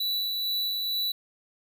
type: tone with tremolo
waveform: square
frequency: 3951 Hz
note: B7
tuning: in tune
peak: -26 dBFS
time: 0-1.12 s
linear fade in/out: 5 ms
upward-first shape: sine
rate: 2.2 Hz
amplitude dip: 25%
effects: none